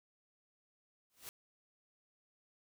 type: noise with exponential growth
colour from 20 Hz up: white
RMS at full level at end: -44 dBFS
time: 1.1-1.29 s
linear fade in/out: 0 ms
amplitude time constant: 40 ms
effects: none